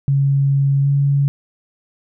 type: tone with pitch glide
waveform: sine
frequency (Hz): 138.7 to 140.55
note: C#3 to C#3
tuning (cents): +1 to +24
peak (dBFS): -12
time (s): 0.08-1.28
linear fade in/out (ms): 0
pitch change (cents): +23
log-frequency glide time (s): 0.82-0.87
effects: none